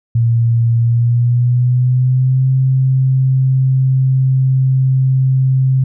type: tone with pitch glide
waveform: sine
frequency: 116.54 to 131.57 Hz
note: A#2 to C3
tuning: 0 to +10 cents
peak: -9 dBFS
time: 0.15-5.84 s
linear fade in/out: 5 ms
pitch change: +210 cents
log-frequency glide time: 0.78-2.48 s
effects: none